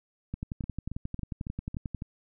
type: two click trains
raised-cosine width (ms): 5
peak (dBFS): -23 / -21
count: 6 / 19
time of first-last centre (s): 0.64-2.021 / 0.34-1.947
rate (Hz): 3.62 / 11.2
effects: none